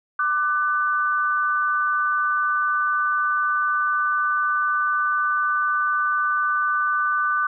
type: tone pair together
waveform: sine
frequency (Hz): 1184 / 1500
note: D6 / F#6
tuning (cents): +14 / +23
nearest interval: major third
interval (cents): 409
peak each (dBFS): -21 / -22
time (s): 0.19-7.47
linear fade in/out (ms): 5
effects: none